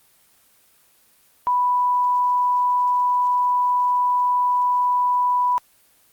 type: tone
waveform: sine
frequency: 987.8 Hz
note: B5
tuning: in tune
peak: -16 dBFS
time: 1.47-5.58 s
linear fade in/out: 0 ms
effects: white hiss -57 dBFS RMS until 6.12 s + Opus 24 kbps